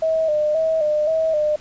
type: tone with vibrato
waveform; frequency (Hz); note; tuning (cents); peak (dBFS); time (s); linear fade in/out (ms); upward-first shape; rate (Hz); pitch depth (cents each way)
sine; 622.3; D#5; 0; -16; 0.02-1.56; 5; square; 1.9; 53
effects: pink hiss -46 dBFS RMS until 1.6 s + resampled to 16000 Hz